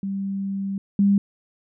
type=tone pair in turn; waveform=sine; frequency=196 / 199.77 Hz; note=G3 / G3; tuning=0 / +33 cents; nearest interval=unison; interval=33 cents; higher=second; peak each=-24 / -14 dBFS; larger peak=second; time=0.03-0.78 / 0.99-1.18 s; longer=first; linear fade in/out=2 ms; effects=none